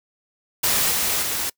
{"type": "noise with level steps", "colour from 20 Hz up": "white", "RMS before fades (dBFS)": [-20, -22, -25], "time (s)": [0.63, 1.5], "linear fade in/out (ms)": 10, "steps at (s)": [0.9, 1.21], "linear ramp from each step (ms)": 20, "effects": ["noise-tail reverb RT60 0.1 s tail -24 dB re dry"]}